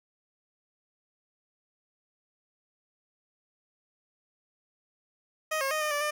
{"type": "tone with pitch steps", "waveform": "15% pulse", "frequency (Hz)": [625, 541, 619, 608, 583, 600], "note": ["D#5", "C#5", "D#5", "D#5", "D5", "D5"], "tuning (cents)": [8, -42, -9, -40, -13, 37], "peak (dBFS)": -21, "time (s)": [5.51, 6.11], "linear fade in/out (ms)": 10, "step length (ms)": 100, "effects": []}